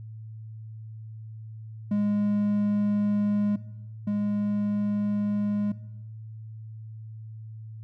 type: tone pair in turn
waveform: triangle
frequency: 206.4 / 206.4 Hz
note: G#3 / G#3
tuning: -10 / -10 cents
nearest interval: unison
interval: 0 cents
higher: neither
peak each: -20 / -22 dBFS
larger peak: first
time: 1.91-3.56 / 4.07-5.72 s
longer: neither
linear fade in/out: 5 ms
effects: noise-tail reverb RT60 1.0 s tail -18 dB re dry + added 110 Hz sine -38 dBFS peak until 7.83 s